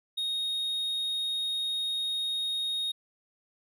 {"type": "tone", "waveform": "triangle", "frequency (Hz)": 3729, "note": "A#7", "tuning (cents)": 0, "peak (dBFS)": -27, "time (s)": [0.17, 2.92], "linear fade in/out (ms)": 10, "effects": []}